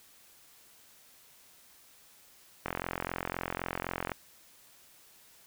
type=click train; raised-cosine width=0.5 ms; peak=-17 dBFS; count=65; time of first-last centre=2.66-4.118 s; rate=43.9 Hz; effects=white hiss -59 dBFS RMS until 5.46 s